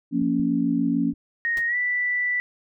sine chord, Bb minor, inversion second, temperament just, 174.81 / 233.1 / 279.7 Hz, F3 / Bb3 / Db4, +2 / 0 / +16 cents, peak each -27 / -24 / -22 dBFS, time 0.11-1.14 s, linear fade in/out 50 ms
clicks, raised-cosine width 5 ms, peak -33 / -27 / -33 dBFS, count 3, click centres 0.221 / 0.397 / 1.133 s
sine tone with pitch glide, 1864.7 to 1972.2 Hz, A#6 to B6, 0 to -3 cents, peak -21 dBFS, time 1.45-2.4 s, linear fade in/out 0 ms, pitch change +97 cents, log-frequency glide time 1.67-1.76 s
pink noise with exponential decay, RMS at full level -34 dBFS, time 1.57-1.65 s, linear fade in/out 1 ms, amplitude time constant 17 ms
effects none

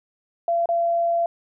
sine tone with dropouts, 681 Hz, F5, 44 cents flat, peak -18 dBFS, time 0.48-1.26 s, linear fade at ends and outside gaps 2 ms, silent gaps 0.658-0.689 s, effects none

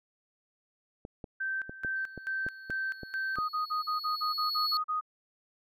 clicks, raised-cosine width 2 ms, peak -27 dBFS, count 9, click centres 1.051 / 1.242 / 1.695 / 1.848 / 2.177 / 2.465 / 2.699 / 3.033 / 3.386 s
sine tone with tremolo, 1555 Hz, G6, 14 cents flat, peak -30 dBFS, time 1.4-3.39 s, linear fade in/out 10 ms, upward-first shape square, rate 2.3 Hz, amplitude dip 80%
triangle tone with exponential growth, 4372 Hz, C#8, 25 cents flat, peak -26 dBFS, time 1.96-4.77 s, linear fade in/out 1 ms, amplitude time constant 610 ms
sine tone bursts, 1244.5 Hz, D#6, in tune, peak -28 dBFS, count 10, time 3.36-5.011 s, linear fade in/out 20 ms, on 130 ms, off 39 ms
effects none

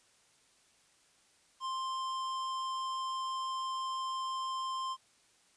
sine tone with hard clipping, 1049 Hz, C6, 4 cents sharp, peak -36 dBFS, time 1.6-4.97 s, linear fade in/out 50 ms, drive 13 dB, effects white hiss -67 dBFS RMS until 5.56 s + resampled to 22050 Hz

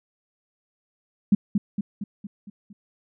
sine tone with echo, 203.4 Hz, G#3, 36 cents flat, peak -12 dBFS, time 1.32-1.35 s, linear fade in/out 5 ms, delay 230 ms, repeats 6, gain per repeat -5 dB, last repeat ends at 2.73 s, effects none

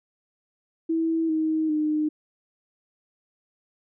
sine tone with pitch steps, 326 / 315.4 / 305.2 Hz, E4 / D#4 / D#4, -19 / +24 / -33 cents, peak -21 dBFS, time 0.89-2.09 s, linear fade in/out 10 ms, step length 400 ms, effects none

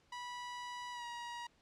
sawtooth tone with pitch glide, 979 to 953.3 Hz, B5 to A#5, -15 to +39 cents, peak -39 dBFS, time 0.12-1.47 s, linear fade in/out 5 ms, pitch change -46 cents, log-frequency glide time 0.92-1.04 s, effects pink hiss -71 dBFS RMS until 1.61 s + low-pass 6000 Hz 12 dB/octave

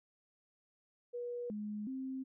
sine tone with pitch steps, 483.5 / 209.8 / 263.2 Hz, B4 / G#3 / C4, -37 / +18 / +10 cents, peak -38 dBFS, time 1.13-2.24 s, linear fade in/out 20 ms, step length 370 ms, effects none

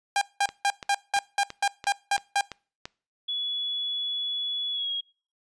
sawtooth tone bursts, 803 Hz, G5, 41 cents sharp, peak -17 dBFS, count 10, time 0.16-2.41 s, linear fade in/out 2 ms, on 54 ms, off 190 ms
click train, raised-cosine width 0.2 ms, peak -18 dBFS, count 8, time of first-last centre 0.49-2.855 s, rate 2.96 Hz
sine tone with pitch glide, 3400 to 3290 Hz, G#7 to G#7, +40 to -17 cents, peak -27 dBFS, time 3.28-5.01 s, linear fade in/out 10 ms, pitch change -57 cents, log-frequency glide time 4.72-4.9 s
effects noise-tail reverb RT60 0.4 s tail -24 dB re dry + resampled to 22050 Hz

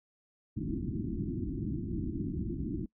white low-pass noise, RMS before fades -35 dBFS, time 0.56-2.86 s, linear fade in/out 10 ms, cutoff 350 Hz, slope 96 dB/octave, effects noise-tail reverb RT60 0.1 s tail -23 dB re dry

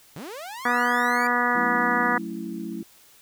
sawtooth linear sweep, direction up, 125.9 to 2349 Hz, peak -31 dBFS, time 0.16-1.27 s, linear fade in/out 2 ms
harmonic tone, 243.5 Hz, B3, 24 cents flat, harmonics 1 / 2 / 3 / 4 / 5 / 6 / 7 / 8, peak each -29 / -31 / -29 / -27 / -26 / -29 / -27 / -28 dBFS, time 0.65-2.18 s, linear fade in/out 5 ms
sine chord, F# minor seventh, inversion none, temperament equal, 185 / 220 / 277.2 / 329.6 Hz, F#3 / A3 / C#4 / E4, 0 / 0 / 0 / 0 cents, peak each -36 / -34 / -39 / -34 dBFS, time 1.55-2.83 s, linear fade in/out 5 ms
effects white hiss -54 dBFS RMS until 3.21 s

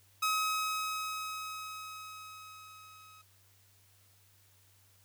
sawtooth tone with level ramp, 1273 Hz, D#6, 39 cents sharp, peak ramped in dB -24 to -51 dBFS, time 0.22-3.22 s, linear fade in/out 10 ms, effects added 97 Hz sine -66 dBFS peak until 5.04 s + white hiss -66 dBFS RMS until 5.04 s

